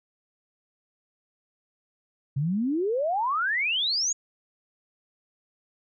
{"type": "exponential sweep", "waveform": "sine", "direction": "up", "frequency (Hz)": [130.81, 6940], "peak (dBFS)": -23, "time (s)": [2.36, 4.13], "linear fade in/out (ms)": 10, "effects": []}